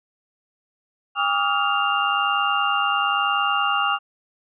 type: tone cluster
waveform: sine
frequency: 807 / 1150 / 1251 / 1400 / 2792 Hz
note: G#5 / D6 / D#6 / F6 / F7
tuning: -50 / -37 / +9 / +4 / -1 cents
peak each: -25 dBFS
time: 1.15-3.99 s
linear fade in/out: 50 ms
effects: none